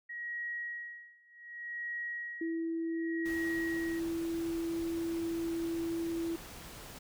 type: tone with tremolo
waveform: sine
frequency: 1900 Hz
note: A#6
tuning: 33 cents sharp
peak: -35 dBFS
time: 0.09-4 s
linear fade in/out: 10 ms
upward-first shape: sine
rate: 0.66 Hz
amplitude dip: 95%
type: tone with pitch glide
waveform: sine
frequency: 329.6 to 333 Hz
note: E4 to E4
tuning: 0 to +18 cents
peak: -32 dBFS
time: 2.41-6.36 s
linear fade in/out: 5 ms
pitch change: +18 cents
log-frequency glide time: 2.75-4.7 s
type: noise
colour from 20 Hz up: pink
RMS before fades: -48 dBFS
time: 3.25-6.99 s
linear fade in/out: 10 ms
effects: none